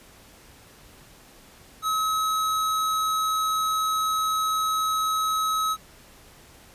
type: tone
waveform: square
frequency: 1282 Hz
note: E6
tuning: 49 cents flat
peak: -23 dBFS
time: 1.82-5.77 s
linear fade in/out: 50 ms
effects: pink hiss -51 dBFS RMS until 6.74 s + resampled to 32000 Hz